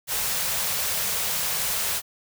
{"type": "band-stop noise", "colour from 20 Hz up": "white", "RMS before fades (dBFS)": -26, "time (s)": [0.07, 2.02], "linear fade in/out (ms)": 50, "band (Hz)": [210, 410], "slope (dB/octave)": 48, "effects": []}